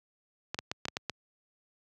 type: clicks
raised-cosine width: 0.2 ms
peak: -15 dBFS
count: 7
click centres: 0.545 / 0.589 / 0.715 / 0.854 / 0.884 / 0.969 / 1.097 s
effects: high-pass 80 Hz 12 dB/octave